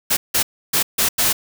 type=noise bursts at uneven times; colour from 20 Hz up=white; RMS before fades=-17 dBFS; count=5; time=0.1-0.17 / 0.34-0.43 / 0.73-0.83 / 0.98-1.09 / 1.18-1.33 s; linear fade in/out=10 ms; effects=none